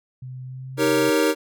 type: tone with pitch glide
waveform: sine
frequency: 128.2 to 132.95 Hz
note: C3 to C3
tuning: -35 to +28 cents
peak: -32 dBFS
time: 0.22-1.1 s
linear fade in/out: 5 ms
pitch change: +63 cents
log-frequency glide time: 0.42-0.86 s
type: chord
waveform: square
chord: Eb dominant seventh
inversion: none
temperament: equal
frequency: 311.1 / 392 / 466.2 / 554.4 Hz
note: Eb4 / G4 / Bb4 / Db5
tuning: 0 / 0 / 0 / 0 cents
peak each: -22 / -25 / -22 / -26 dBFS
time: 0.77-1.35 s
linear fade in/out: 50 ms
effects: none